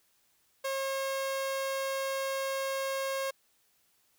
sawtooth tone, 540 Hz, C#5, 45 cents flat, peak -27 dBFS, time 0.64-3.31 s, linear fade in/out 10 ms, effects white hiss -70 dBFS RMS until 4.18 s

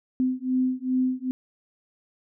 sine beating tone pair, 255.2 / 257.7 Hz, C4 / C4, -43 / -26 cents, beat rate 2.5 Hz, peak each -25 dBFS, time 0.2-1.31 s, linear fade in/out 0 ms, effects none

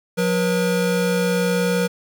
square tone pair together, 180 / 480.5 Hz, F#3 / B4, -47 / -48 cents, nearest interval octave + perfect fourth, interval 1699 cents, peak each -21 dBFS, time 0.17-1.88 s, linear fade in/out 20 ms, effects none

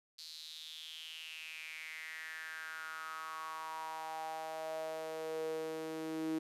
sawtooth tone with high-pass filter sweep, 159.2 Hz, D#3, 40 cents sharp, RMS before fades -43 dBFS, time 0.18-6.39 s, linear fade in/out 10 ms, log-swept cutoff 4400 to 320 Hz, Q 6.3, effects resampled to 32000 Hz

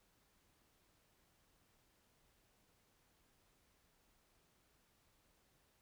silence, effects pink hiss -75 dBFS RMS until 5.81 s

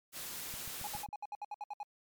white noise, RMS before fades -43 dBFS, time 0.12-1.06 s, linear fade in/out 50 ms
click train, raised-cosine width 5 ms, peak -37 dBFS, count 5, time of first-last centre 0.54-1.088 s, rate 7.3 Hz
triangle tone bursts, 830.6 Hz, G#5, in tune, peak -36 dBFS, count 11, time 0.84-1.831 s, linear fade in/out 2 ms, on 31 ms, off 65 ms
effects MP3 96 kbps

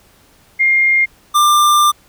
sine / square tone pair in turn, 2121 / 1190.4 Hz, C7 / D6, +23 / +23 cents, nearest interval minor seventh, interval 1000 cents, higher first, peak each -9 dBFS, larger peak neither, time 0.59-1.06 / 1.34-1.92 s, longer second, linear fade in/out 20 ms, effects pink hiss -50 dBFS RMS until 2.08 s

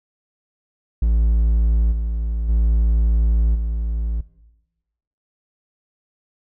triangle tone with level steps, 56 Hz, A1, 31 cents sharp, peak -12 / -18 / -12 / -18 dBFS, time 1.02-4.21 s, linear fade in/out 5 ms, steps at 1.91 / 2.48 / 3.54 s, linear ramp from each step 20 ms, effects noise-tail reverb RT60 1.0 s tail -17 dB re dry

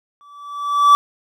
triangle tone with exponential growth, 1155 Hz, D6, 29 cents flat, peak -3 dBFS, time 0.21-0.95 s, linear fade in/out 0 ms, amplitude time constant 160 ms, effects none

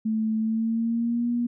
sine tone with pitch glide, 219.4 to 239.3 Hz, A3 to A#3, -5 to +46 cents, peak -22 dBFS, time 0.05-1.47 s, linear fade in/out 10 ms, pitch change +151 cents, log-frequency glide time 0.38-1.29 s, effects none

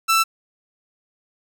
sawtooth tone, 1330 Hz, E6, 15 cents sharp, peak -11 dBFS, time 0.08-0.24 s, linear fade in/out 20 ms, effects none

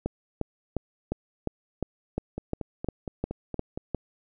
two click trains, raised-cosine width 2 ms, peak -19 / -14 dBFS, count 7 / 12, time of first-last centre 2.38-3.775 / 0.06-3.947 s, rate 4.3 / 2.83 Hz, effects none

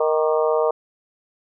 harmonic tone with a mistuned harmonic, 156 Hz, D#3, 5 cents sharp, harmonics 3 / 4 / 5 / 6 / 7 / 8, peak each -19 / -21 / -29 / -28 / -29 / -30 dBFS, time 0-0.71 s, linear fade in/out 5 ms, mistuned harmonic 8, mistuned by -73 cents, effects none

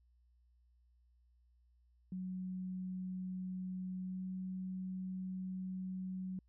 sine tone with pitch glide, 185 to 186.39 Hz, F#3 to F#3, 0 to +13 cents, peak -39 dBFS, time 2.12-6.39 s, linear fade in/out 2 ms, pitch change +13 cents, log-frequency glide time 4.03-4.23 s, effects added 60 Hz sine -67 dBFS peak until 6.48 s

